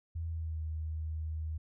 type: tone with pitch glide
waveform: sine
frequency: 82.41 to 78.78 Hz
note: E2 to D#2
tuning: 0 to +22 cents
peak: -34 dBFS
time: 0.15-1.58 s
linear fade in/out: 10 ms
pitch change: -78 cents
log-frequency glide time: 0.27-0.61 s
effects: none